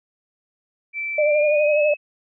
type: tone with pitch glide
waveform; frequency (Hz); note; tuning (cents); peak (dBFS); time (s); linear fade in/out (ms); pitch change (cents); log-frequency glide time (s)
sine; 2329 to 2584; D7 to E7; -15 to -35; -24; 0.93-1.97; 50; +180; 1.24-1.81
type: tone with vibrato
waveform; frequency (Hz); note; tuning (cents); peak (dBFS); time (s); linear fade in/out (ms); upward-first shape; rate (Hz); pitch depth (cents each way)
sine; 598; D5; +31; -15; 1.18-1.94; 5; triangle; 12; 45
effects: none